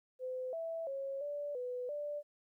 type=tone with pitch steps; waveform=sine; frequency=511 / 658 / 546 / 581 / 496.9 / 587 Hz; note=C5 / E5 / C#5 / D5 / B4 / D5; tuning=-41 / -3 / -26 / -19 / +11 / -1 cents; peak=-37 dBFS; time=0.19-2.23 s; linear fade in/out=50 ms; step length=340 ms; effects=13-bit